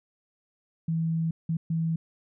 sine tone bursts at uneven times, 163.3 Hz, E3, 16 cents flat, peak -24 dBFS, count 3, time 0.88-1.31 / 1.49-1.57 / 1.7-1.96 s, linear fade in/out 5 ms, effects none

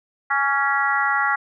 harmonic tone with a mistuned harmonic, 277.2 Hz, C#4, in tune, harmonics 3 / 4 / 5 / 6 / 7, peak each -24 / -25 / -22 / -26 / -24 dBFS, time 0.3-1.36 s, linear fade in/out 10 ms, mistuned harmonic 4, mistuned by +29 cents, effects none

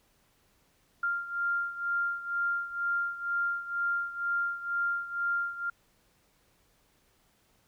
sine beating tone pair, 1394 / 1396.1 Hz, F6 / F6, -4 / -1 cents, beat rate 2.1 Hz, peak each -30 / -34 dBFS, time 1.03-5.7 s, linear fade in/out 5 ms, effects pink hiss -68 dBFS RMS until 7.67 s

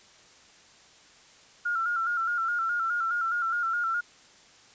sine tone with vibrato, 1384 Hz, F6, 16 cents flat, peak -25 dBFS, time 1.65-4.01 s, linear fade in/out 10 ms, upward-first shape square, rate 4.8 Hz, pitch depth 51 cents each way, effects white hiss -55 dBFS RMS until 4.74 s + resampled to 16000 Hz

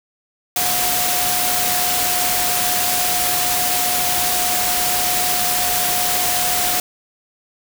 sine tone in noise, 721 Hz, F#5, 45 cents flat, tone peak -24 dBFS, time 0.56-6.8 s, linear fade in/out 2 ms, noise white, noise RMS -19 dBFS, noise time 0.56-6.8 s, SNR -8 dB, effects none

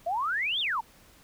sine exponential two-way sweep, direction up then down, 645 to 3707 to 840 Hz, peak -26 dBFS, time 0.06-0.81 s, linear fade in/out 10 ms, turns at 0.6 s, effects pink hiss -57 dBFS RMS until 1.23 s

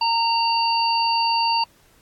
harmonic tone, 922 Hz, A#5, 19 cents flat, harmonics 1 / 3 / 5, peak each -19 / -27 / -23 dBFS, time 0.01-1.64 s, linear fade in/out 5 ms, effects pink hiss -57 dBFS RMS until 2.01 s + AAC 64 kbps

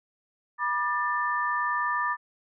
sine tone cluster, 974 / 1195 / 1777 Hz, B5 / D6 / A6, -24 / +30 / +17 cents, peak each -30 / -28 / -29 dBFS, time 0.58-2.17 s, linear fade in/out 50 ms, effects none

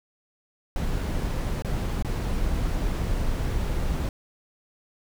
brown noise with dropouts, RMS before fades -26 dBFS, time 0.76-4.09 s, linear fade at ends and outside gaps 1 ms, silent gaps 1.622-1.647 / 2.025-2.047 s, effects none

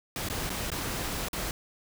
pink noise with dropouts, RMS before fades -33 dBFS, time 0.16-1.51 s, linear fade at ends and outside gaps 1 ms, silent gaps 0.287-0.299 / 0.495-0.502 / 0.702-0.717 / 1.285-1.331 s, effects none

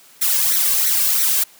blue noise with flanger, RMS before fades -17 dBFS, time 0.21-1.44 s, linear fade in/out 10 ms, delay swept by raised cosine 0.5 to 1.9 ms, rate 3 Hz, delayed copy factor +0.75, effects white hiss -48 dBFS RMS until 1.59 s + high-pass 150 Hz 12 dB/octave

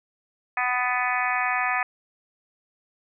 harmonic tone, 249 Hz, B3, 14 cents sharp, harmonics 3 / 4 / 5 / 6 / 7 / 8 / 9 / 10, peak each -28 / -31 / -29 / -40 / -28 / -31 / -32 / -32 dBFS, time 0.57-1.83 s, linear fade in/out 2 ms, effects none

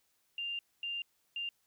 sine tone bursts at uneven times, 2794 Hz, F7, in tune, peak -35 dBFS, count 3, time 0.38-0.59 / 0.83-1.02 / 1.36-1.49 s, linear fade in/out 2 ms, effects white hiss -75 dBFS RMS until 1.66 s

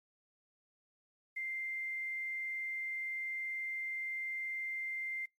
sine tone with quantisation, 2093 Hz, C7, in tune, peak -36 dBFS, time 1.36-5.26 s, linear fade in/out 10 ms, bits 11, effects noise-tail reverb RT60 0.2 s tail -26 dB re dry + MP3 64 kbps

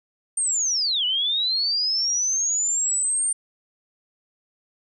sine linear two-way sweep, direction down then up, 8870 to 2908 to 8870 Hz, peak -20 dBFS, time 0.37-3.33 s, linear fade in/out 5 ms, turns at 1.05 s, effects none

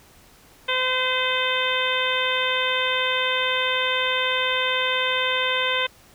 harmonic tone with a mistuned harmonic, 512 Hz, C5, 38 cents flat, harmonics 1 / 2 / 3 / 4 / 5 / 6 / 7, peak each -28 / -28 / -28 / -28 / -28 / -28 / -28 dBFS, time 0.68-5.87 s, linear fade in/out 10 ms, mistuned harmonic 6, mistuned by +17 cents, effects pink hiss -52 dBFS RMS until 6.14 s

